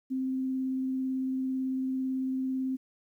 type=tone with vibrato; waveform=sine; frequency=261.6 Hz; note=C4; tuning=in tune; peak=-28 dBFS; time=0.1-2.77 s; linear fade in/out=20 ms; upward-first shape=sine; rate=18 Hz; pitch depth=9 cents each way; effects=11-bit